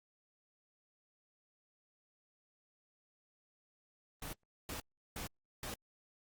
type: noise bursts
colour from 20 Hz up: pink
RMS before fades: -43 dBFS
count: 4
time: 4.22-5.74 s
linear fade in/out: 2 ms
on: 110 ms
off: 360 ms
effects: Opus 24 kbps